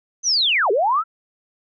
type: linear two-way sweep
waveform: sine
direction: down then up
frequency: 6272 to 370 to 1377 Hz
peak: -15 dBFS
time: 0.23-1.04 s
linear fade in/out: 50 ms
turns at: 0.71 s
effects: none